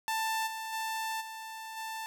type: tone with level steps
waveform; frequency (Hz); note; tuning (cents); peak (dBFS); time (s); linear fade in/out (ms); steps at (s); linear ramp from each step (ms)
sawtooth; 887; A5; +14; -26 / -33 / -29 / -37 / -33; 0.08-2.06; 0; 0.46 / 0.72 / 1.2 / 1.76; 20
effects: none